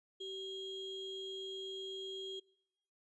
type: ring-modulated tone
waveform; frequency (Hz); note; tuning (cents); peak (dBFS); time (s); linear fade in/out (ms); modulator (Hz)
triangle; 1824; A#6; -38; -37; 0.2-2.4; 10; 1440
effects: noise-tail reverb RT60 0.8 s tail -24 dB re dry + resampled to 22050 Hz